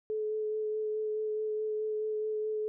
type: tone with vibrato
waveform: sine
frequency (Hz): 430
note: A4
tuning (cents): -40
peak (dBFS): -30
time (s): 0.1-2.68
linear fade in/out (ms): 0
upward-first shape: sine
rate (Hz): 4.7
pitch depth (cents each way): 12
effects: none